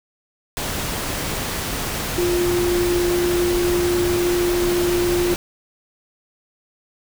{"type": "tone in noise", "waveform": "sine", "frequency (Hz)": 351.5, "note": "F4", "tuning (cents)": 11, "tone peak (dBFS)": -17, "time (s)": [2.18, 5.34], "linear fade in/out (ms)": 0, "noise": "pink", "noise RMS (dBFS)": -25, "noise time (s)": [0.57, 5.36], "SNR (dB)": 5, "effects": []}